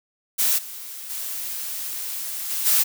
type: noise with level steps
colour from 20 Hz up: blue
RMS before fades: -20 / -36 / -30 / -26 / -18 dBFS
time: 0.38-2.84 s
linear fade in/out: 20 ms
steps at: 0.57 / 1.09 / 2.49 / 2.65 s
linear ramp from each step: 20 ms
effects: none